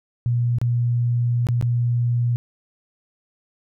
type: tone with dropouts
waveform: sine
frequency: 120.1 Hz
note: B2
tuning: 48 cents flat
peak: -17 dBFS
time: 0.26-2.36 s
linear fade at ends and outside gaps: 0 ms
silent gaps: 0.585-0.615 / 1.469-1.487 / 1.612-1.625 s
effects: none